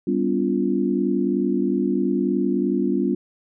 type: chord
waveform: sine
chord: G dominant seventh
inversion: none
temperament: equal with one note detuned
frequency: 196 / 246.9 / 286.1 / 349.2 Hz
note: G3 / B3 / D4 / F4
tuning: 0 / 0 / -45 / 0 cents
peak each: -24 dBFS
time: 0.07-3.15 s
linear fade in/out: 5 ms
effects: none